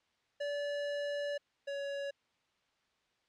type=tone pair in turn; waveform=square; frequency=577 / 561.9 Hz; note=D5 / C#5; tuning=-31 / +23 cents; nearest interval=unison; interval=46 cents; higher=first; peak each=-35 / -37 dBFS; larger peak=first; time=0.4-1.38 / 1.67-2.11 s; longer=first; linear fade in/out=10 ms; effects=white hiss -75 dBFS RMS until 3.28 s + low-pass 4000 Hz 12 dB/octave